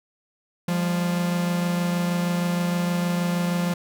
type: tone pair together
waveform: 45% pulse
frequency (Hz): 174.61 / 201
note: F3 / G3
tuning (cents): 0 / +44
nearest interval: major second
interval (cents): 244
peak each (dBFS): -22 / -31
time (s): 0.68-3.74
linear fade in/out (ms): 5
effects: none